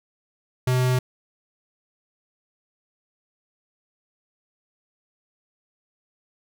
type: tone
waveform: square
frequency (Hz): 127.1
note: C3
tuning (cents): -50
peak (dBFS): -19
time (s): 0.67-0.99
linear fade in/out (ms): 5
effects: none